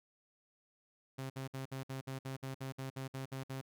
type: tone bursts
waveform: sawtooth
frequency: 133.3 Hz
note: C3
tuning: 33 cents sharp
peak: -36 dBFS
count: 14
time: 1.18-3.614 s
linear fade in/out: 10 ms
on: 120 ms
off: 58 ms
effects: none